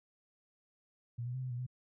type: tone with pitch steps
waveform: sine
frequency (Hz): 118.9 / 123.2 / 129.8 / 127.9 / 121.4 / 126.1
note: A#2 / B2 / C3 / C3 / B2 / B2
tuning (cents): +35 / -4 / -13 / -39 / -29 / +36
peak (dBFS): -36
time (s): 1.18-1.666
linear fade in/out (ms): 10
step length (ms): 81
effects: none